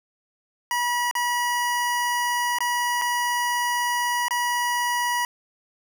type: tone with dropouts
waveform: 25% pulse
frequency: 968 Hz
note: B5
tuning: 35 cents flat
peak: -18 dBFS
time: 0.71-5.25 s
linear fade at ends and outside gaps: 1 ms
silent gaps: 1.112-1.152 / 2.586-2.605 / 3.015-3.019 / 4.283-4.308 s
effects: none